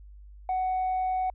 sine tone, 745 Hz, F#5, 12 cents sharp, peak -23 dBFS, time 0.49-1.3 s, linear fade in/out 2 ms, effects tanh soft clip ceiling -23 dBFS + added 50 Hz sine -45 dBFS peak until 1.34 s

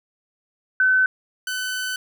sine / sawtooth tone pair in turn, 1519 / 1509.4 Hz, F#6 / F#6, +45 / +34 cents, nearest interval unison, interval 11 cents, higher first, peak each -14 / -21 dBFS, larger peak first, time 0.8-1.06 / 1.47-1.96 s, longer second, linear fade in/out 2 ms, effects none

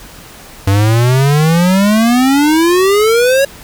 square exponential sweep, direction up, 96.1 to 560 Hz, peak -8 dBFS, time 0.67-3.45 s, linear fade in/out 5 ms, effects pink hiss -35 dBFS RMS until 3.63 s

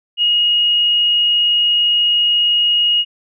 sine tone, 2877 Hz, F#7, 49 cents flat, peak -11 dBFS, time 0.17-3.05 s, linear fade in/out 50 ms, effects none

